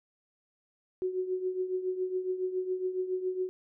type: tone with tremolo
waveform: sine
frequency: 370 Hz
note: F#4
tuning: in tune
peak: -26 dBFS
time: 1.02-3.49 s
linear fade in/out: 0 ms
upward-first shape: triangle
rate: 7.2 Hz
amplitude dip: 75%
effects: none